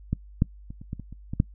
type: clicks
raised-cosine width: 5 ms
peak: -12 / -7 / -26 / -28 / -19 / -24 / -29 / -18 / -7 dBFS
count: 9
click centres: 0.13 / 0.421 / 0.705 / 0.815 / 0.931 / 0.997 / 1.126 / 1.335 / 1.401 s
effects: noise-tail reverb RT60 0.1 s tail -23 dB re dry + added 50 Hz sine -44 dBFS peak until 1.54 s